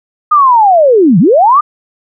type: linear two-way sweep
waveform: sine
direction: down then up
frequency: 1244.5 to 150 to 1244.5 Hz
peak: -3 dBFS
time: 0.31-1.61 s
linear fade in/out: 10 ms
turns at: 1.19 s
effects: none